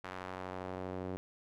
sawtooth tone with band-pass filter sweep, 92.5 Hz, F#2, in tune, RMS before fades -42 dBFS, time 0.04-1.17 s, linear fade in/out 0 ms, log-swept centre 1400 to 390 Hz, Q 0.93, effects none

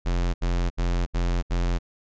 square tone bursts, 43.65 Hz, F1, in tune, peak -22 dBFS, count 5, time 0.05-1.788 s, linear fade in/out 20 ms, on 290 ms, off 72 ms, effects resampled to 16000 Hz

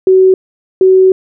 sine tone pair in turn, 376.3 / 376.3 Hz, F#4 / F#4, +29 / +29 cents, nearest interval unison, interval 0 cents, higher neither, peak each -3 dBFS, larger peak neither, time 0.07-0.34 / 0.81-1.12 s, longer second, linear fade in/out 2 ms, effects none

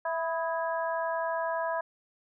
harmonic tone with a mistuned harmonic, 329.6 Hz, E4, in tune, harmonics 2 / 3 / 4 / 5, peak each -31 / -32 / -41 / -37 dBFS, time 0.05-1.81 s, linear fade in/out 5 ms, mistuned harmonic 4, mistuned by -71 cents, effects none

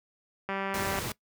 click train, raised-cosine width 0.5 ms, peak -18 dBFS, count 98, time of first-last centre 0.49-0.987 s, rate 195 Hz
pink noise, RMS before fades -34 dBFS, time 0.74-1.12 s, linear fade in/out 2 ms
effects noise-tail reverb RT60 0.1 s tail -20 dB re dry + high-pass 60 Hz 12 dB/octave

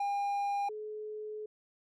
triangle / sine tone pair in turn, 806 / 427 Hz, G5 / G#4, +48 / +48 cents, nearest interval major seventh, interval 1100 cents, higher first, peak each -28 / -38 dBFS, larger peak first, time 0-0.69 / 0.69-1.46 s, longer second, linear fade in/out 5 ms, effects none

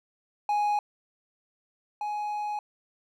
triangle tone pair in turn, 830.6 / 836.4 Hz, G#5 / G#5, 0 / +12 cents, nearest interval unison, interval 12 cents, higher second, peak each -21 / -27 dBFS, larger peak first, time 0.49-0.79 / 2.01-2.59 s, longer second, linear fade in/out 2 ms, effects none

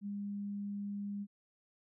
sine tone, 202.5 Hz, G#3, 43 cents flat, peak -37 dBFS, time 0.01-1.27 s, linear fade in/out 50 ms, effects none

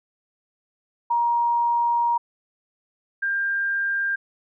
sine tone pair in turn, 945 / 1596.2 Hz, A#5 / G6, +23 / +31 cents, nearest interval major sixth, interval 908 cents, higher second, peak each -18 / -21 dBFS, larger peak first, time 1.1-2.18 / 3.22-4.16 s, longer first, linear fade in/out 10 ms, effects none

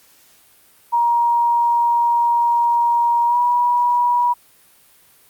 sine tone with pitch glide, 945 to 967.1 Hz, A#5 to B5, +23 to -37 cents, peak -13 dBFS, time 0.92-4.34 s, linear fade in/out 20 ms, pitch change +40 cents, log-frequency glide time 3.27-3.37 s, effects white hiss -52 dBFS RMS until 5.29 s + Opus 48 kbps

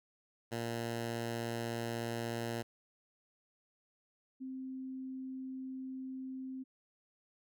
10% pulse / sine tone pair in turn, 116.54 / 261.6 Hz, A#2 / C4, 0 / 0 cents, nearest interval octave + major second, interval 1400 cents, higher second, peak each -28 / -40 dBFS, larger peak first, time 0.51-2.63 / 4.4-6.64 s, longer second, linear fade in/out 20 ms, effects none

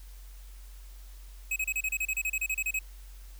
square tone bursts, 2549 Hz, D#7, 41 cents sharp, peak -28 dBFS, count 16, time 1.51-2.791 s, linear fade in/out 5 ms, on 51 ms, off 31 ms, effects added 46 Hz sine -44 dBFS peak until 3.39 s + white hiss -58 dBFS RMS until 3.39 s

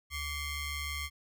sawtooth ring-modulated tone, 1083 Hz, C#6, 41 cents flat, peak -28 dBFS, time 0.1-1.1 s, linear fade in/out 50 ms, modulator 1010 Hz, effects none

